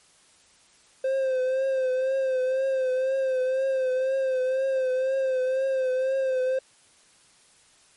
triangle tone with vibrato, 523.3 Hz, C5, in tune, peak -20 dBFS, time 1.04-6.59 s, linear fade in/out 5 ms, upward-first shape triangle, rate 2 Hz, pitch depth 50 cents each way, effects white hiss -58 dBFS RMS until 7.96 s + MP3 48 kbps

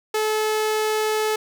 sawtooth tone, 431.6 Hz, A4, 33 cents flat, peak -16 dBFS, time 0.14-1.36 s, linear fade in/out 5 ms, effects none

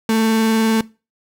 35% pulse tone with vibrato, 222.4 Hz, A3, 19 cents sharp, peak -12 dBFS, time 0.09-0.81 s, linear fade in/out 2 ms, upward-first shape square, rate 20 Hz, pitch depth 14 cents each way, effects noise-tail reverb RT60 0.3 s tail -21 dB re dry

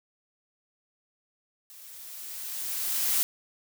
blue noise with level ramp, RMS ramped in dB -49 to -24 dBFS, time 1.7-3.23 s, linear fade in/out 0 ms, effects none

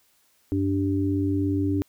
harmonic tone, 97 Hz, G2, 18 cents flat, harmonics 1 / 3 / 4, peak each -26 / -23 / -32 dBFS, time 0.52-1.82 s, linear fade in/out 0 ms, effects white hiss -64 dBFS RMS until 1.88 s

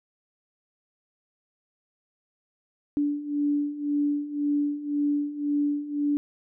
sine beating tone pair, 289.4 / 291.3 Hz, D4 / D4, -25 / -14 cents, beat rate 1.9 Hz, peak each -29 / -25 dBFS, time 2.97-6.17 s, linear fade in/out 0 ms, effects none

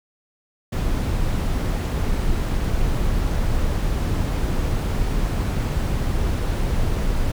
brown noise, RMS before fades -21 dBFS, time 0.72-7.32 s, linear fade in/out 10 ms, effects none

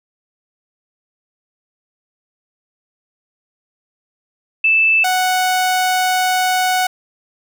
sine / sawtooth tone pair in turn, 2637 / 740 Hz, E7 / F#5, 0 / 0 cents, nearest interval octave + minor seventh, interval 2200 cents, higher first, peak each -10 dBFS, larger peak neither, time 4.64-5.04 / 5.04-6.87 s, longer second, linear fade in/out 5 ms, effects none

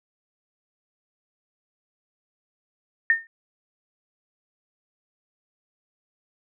sine tone with exponential decay, 1823 Hz, A#6, 39 cents flat, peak -12 dBFS, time 3.1-3.27 s, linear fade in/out 1 ms, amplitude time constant 36 ms, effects none

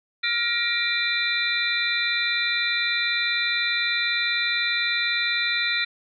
sine tone cluster, 1404 / 1889 / 2361 / 3590 / 4005 Hz, F6 / A#6 / D7 / A7 / B7, +9 / +22 / +9 / +34 / +23 cents, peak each -31 / -27 / -26 / -30 / -27 dBFS, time 0.23-5.85 s, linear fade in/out 10 ms, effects none

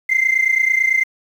sine tone pair together, 2068 / 2097 Hz, C7 / C7, -21 / +3 cents, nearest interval unison, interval 24 cents, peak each -15 dBFS, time 0.09-1.04 s, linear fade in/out 10 ms, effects tanh soft clip ceiling -8 dBFS + 7-bit

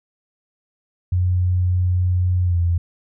sine tone with pitch glide, 90.4 to 86.02 Hz, F#2 to F2, -40 to -26 cents, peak -15 dBFS, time 1.12-2.78 s, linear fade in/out 5 ms, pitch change -86 cents, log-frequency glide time 2.44-2.58 s, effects none

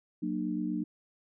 sine chord, Gb augmented, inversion none, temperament equal with one note detuned, 185 / 233.1 / 301.4 Hz, Gb3 / Bb3 / D4, 0 / 0 / +45 cents, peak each -35 / -35 / -33 dBFS, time 0.22-0.84 s, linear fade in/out 10 ms, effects none

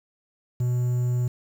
triangle tone with quantisation, 123.47 Hz, B2, in tune, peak -19 dBFS, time 0.6-1.28 s, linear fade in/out 5 ms, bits 8, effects none

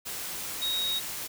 sine tone in noise, 3779 Hz, A#7, 23 cents sharp, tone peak -27 dBFS, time 0.61-1 s, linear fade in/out 20 ms, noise white, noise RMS -36 dBFS, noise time 0.05-1.28 s, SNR +6 dB, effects none

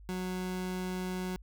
30% pulse tone, 183.7 Hz, F#3, 12 cents flat, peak -31 dBFS, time 0.09-1.36 s, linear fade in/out 0 ms, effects added 50 Hz sine -49 dBFS peak until 1.42 s

